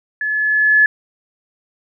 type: tone with level ramp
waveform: sine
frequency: 1715 Hz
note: A6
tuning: 45 cents flat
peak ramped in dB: -18 to -7 dBFS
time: 0.21-0.86 s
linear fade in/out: 2 ms
effects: none